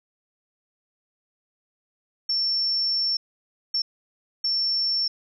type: tone bursts at uneven times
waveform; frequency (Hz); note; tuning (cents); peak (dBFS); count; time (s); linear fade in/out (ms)
sine; 5420; E8; +47; -21; 3; 2.29-3.17 / 3.74-3.82 / 4.44-5.08; 5
effects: none